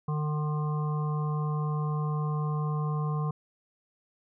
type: harmonic tone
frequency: 150.8 Hz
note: D3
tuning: 46 cents sharp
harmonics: 1 / 3 / 5 / 7 / 8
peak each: -27 / -40 / -43 / -38 / -46 dBFS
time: 0.08-3.31 s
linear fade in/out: 5 ms
effects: none